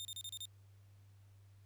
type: tone bursts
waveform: sawtooth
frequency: 3634 Hz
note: A#7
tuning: 45 cents flat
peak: -40 dBFS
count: 6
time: 0-0.454 s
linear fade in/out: 0 ms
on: 49 ms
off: 32 ms
effects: added 99 Hz sine -59 dBFS peak until 1.65 s + pink hiss -75 dBFS RMS until 1.65 s